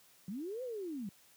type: linear two-way sweep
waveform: sine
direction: up then down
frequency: 172.3 to 523.3 to 182.8 Hz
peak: -38 dBFS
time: 0.28-1.09 s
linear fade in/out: 2 ms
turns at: 0.63 s
effects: white hiss -64 dBFS RMS until 1.36 s + high-pass 80 Hz 12 dB/octave